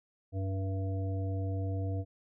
harmonic tone, 96.1 Hz, G2, 34 cents flat, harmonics 1 / 3 / 5 / 7, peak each -31 / -41 / -44 / -45 dBFS, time 0.32-2.05 s, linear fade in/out 50 ms, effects none

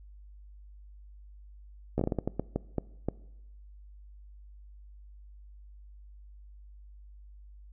slowing click train, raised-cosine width 2 ms, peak -15 dBFS, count 12, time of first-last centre 1.98-3.086 s, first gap 14 ms, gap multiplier 1.36, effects noise-tail reverb RT60 0.9 s tail -21 dB re dry + added 50 Hz sine -48 dBFS peak until 7.72 s

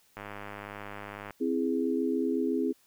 click train, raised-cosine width 0.5 ms, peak -25 dBFS, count 117, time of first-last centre 0.17-1.307 s, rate 102 Hz
sine chord, C augmented, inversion none, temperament equal, 261.6 / 329.6 / 415.3 Hz, C4 / E4 / G#4, 0 / 0 / 0 cents, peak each -29 / -31 / -31 dBFS, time 1.4-2.73 s, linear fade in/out 20 ms
effects white hiss -65 dBFS RMS until 2.86 s

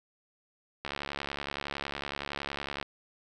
click train, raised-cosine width 0.3 ms, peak -18 dBFS, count 141, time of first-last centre 0.85-2.827 s, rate 70.8 Hz, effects none

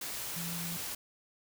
sine tone in noise, 170 Hz, F3, 46 cents flat, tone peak -39 dBFS, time 0.36-0.77 s, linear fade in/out 5 ms, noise white, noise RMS -39 dBFS, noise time 0.01-0.95 s, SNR -3 dB, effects none

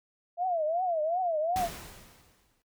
sine tone with vibrato, 674 Hz, E5, 38 cents sharp, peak -26 dBFS, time 0.37-1.69 s, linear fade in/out 50 ms, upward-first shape triangle, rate 2.7 Hz, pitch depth 210 cents each way
pink noise with exponential decay, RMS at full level -35 dBFS, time 1.56-2.62 s, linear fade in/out 0 ms, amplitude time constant 230 ms
effects noise-tail reverb RT60 0.1 s tail -17 dB re dry

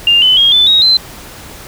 sine tone with pitch steps, 2803 / 3022 / 3257 / 3511 / 3785 / 4080 Hz, F7 / F#7 / G#7 / A7 / A#7 / C8, +6 / +36 / -34 / -4 / +26 / -44 cents, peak -5 dBFS, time 0.07-0.97 s, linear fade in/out 2 ms, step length 150 ms, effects pink hiss -32 dBFS RMS until 1.67 s

